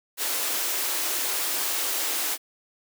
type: high-pass noise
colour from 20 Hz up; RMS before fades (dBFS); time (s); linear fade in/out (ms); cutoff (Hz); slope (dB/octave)
white; -27; 0.17-2.38; 50; 270; 96
effects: none